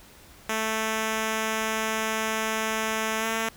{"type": "tone with pitch glide", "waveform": "5% pulse", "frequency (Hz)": [220, 224.2], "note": ["A3", "A3"], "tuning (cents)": [0, 33], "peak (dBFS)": -14, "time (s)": [0.49, 3.49], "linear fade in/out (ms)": 5, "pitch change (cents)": 33, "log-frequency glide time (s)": [3.19, 3.26], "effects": ["pink hiss -51 dBFS RMS until 3.56 s"]}